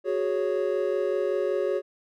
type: chord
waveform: triangle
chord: F# suspended second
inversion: none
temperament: equal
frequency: 370 / 415.3 / 554.4 Hz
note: F#4 / G#4 / C#5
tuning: 0 / 0 / 0 cents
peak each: -26 dBFS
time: 0.04-1.82 s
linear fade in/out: 50 ms
effects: none